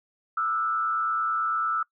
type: tone with frequency modulation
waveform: sine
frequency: 1320 Hz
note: E6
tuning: 2 cents sharp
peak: -23 dBFS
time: 0.37-1.83 s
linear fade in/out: 5 ms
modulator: 109 Hz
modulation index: 0.7
effects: noise-tail reverb RT60 0.1 s tail -23 dB re dry